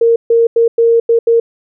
sine tone bursts at uneven times, 462.7 Hz, A#4, 13 cents flat, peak -6 dBFS, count 6, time 0.01-0.16 / 0.3-0.47 / 0.56-0.68 / 0.78-1 / 1.09-1.19 / 1.27-1.4 s, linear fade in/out 5 ms, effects none

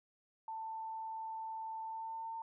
sine tone with pitch glide, 889 to 902.5 Hz, A5 to A5, +18 to +44 cents, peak -40 dBFS, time 0.48-2.42 s, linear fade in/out 2 ms, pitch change +26 cents, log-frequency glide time 1.83-2.23 s, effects none

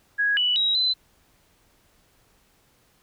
sine tone with pitch steps, 1659 / 2957 / 3836 / 4034 Hz, G#6 / F#7 / A#7 / B7, -2 / -2 / +49 / +36 cents, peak -19 dBFS, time 0.18-0.94 s, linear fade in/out 20 ms, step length 190 ms, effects pink hiss -62 dBFS RMS until 3.02 s

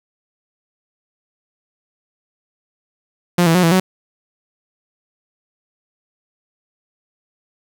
sawtooth tone with pitch steps, 175.7 / 164.4 / 181.3 / 165.6 / 186.4 Hz, F3 / E3 / F#3 / E3 / F#3, +11 / -4 / -35 / +8 / +13 cents, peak -7 dBFS, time 3.38-3.8 s, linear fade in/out 5 ms, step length 84 ms, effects 8-bit

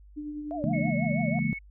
sine tone with tremolo, 297.6 Hz, D4, 23 cents sharp, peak -32 dBFS, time 0.16-0.91 s, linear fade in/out 20 ms, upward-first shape sine, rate 10 Hz, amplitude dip 35%
sine tone with vibrato, 639 Hz, D#5, 46 cents sharp, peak -32 dBFS, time 0.51-1.39 s, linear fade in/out 0 ms, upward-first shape triangle, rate 6.1 Hz, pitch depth 230 cents each way
sine chord, A# half-diminished seventh, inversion first, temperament just, 139.85 / 167.82 / 209.8 / 233.1 Hz, C#3 / E3 / G#3 / A#3, +16 / +31 / +18 / 0 cents, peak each -31 / -30 / -30 / -30 dBFS, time 0.64-1.53 s, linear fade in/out 0 ms
sine tone with pitch glide, 2192 to 2206 Hz, C#7 to C#7, -20 to -9 cents, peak -34 dBFS, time 0.73-1.59 s, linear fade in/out 10 ms, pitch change +11 cents, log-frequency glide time 1.07-1.13 s
effects added 50 Hz sine -49 dBFS peak until 1.7 s

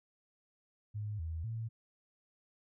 sine tone with pitch steps, 105.2 / 81 / 113 Hz, G#2 / E2 / A2, +23 / -30 / +47 cents, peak -36 dBFS, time 0.94-1.69 s, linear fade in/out 20 ms, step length 250 ms, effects none

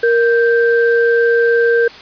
sine tone pair together, 467.6 / 1569.3 Hz, A#4 / G6, +5 / +1 cents, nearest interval octave + major sixth, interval 2096 cents, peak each -10 / -16 dBFS, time 0.03-1.88 s, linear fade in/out 5 ms, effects white hiss -35 dBFS RMS until 2.01 s + resampled to 11025 Hz

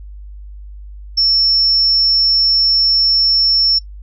sine tone, 5400 Hz, E8, 41 cents sharp, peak -10 dBFS, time 1.17-3.79 s, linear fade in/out 10 ms, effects noise-tail reverb RT60 0.1 s tail -25 dB re dry + added 50 Hz sine -30 dBFS peak until 4.02 s

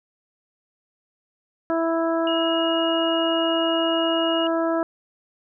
harmonic tone, 329.6 Hz, E4, in tune, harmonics 1 / 2 / 3 / 4 / 5, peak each -23 / -23 / -31 / -30 / -36 dBFS, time 1.7-4.83 s, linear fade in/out 0 ms
sine tone, 2873 Hz, F7, 48 cents sharp, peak -26 dBFS, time 2.27-4.47 s, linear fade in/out 2 ms
effects none

